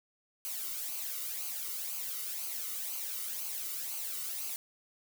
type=noise with flanger; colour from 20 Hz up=blue; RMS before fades=-38 dBFS; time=0.45-4.56 s; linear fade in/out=0 ms; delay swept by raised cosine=0.55 to 1.22 ms; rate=2 Hz; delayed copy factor=-0.65; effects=none